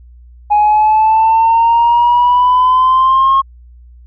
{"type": "exponential sweep", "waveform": "sine", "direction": "up", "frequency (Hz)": [830.6, 1085], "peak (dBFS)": -5, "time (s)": [0.5, 3.42], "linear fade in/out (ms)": 20, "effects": ["tanh soft clip ceiling -4 dBFS", "added 60 Hz sine -36 dBFS peak until 4.06 s"]}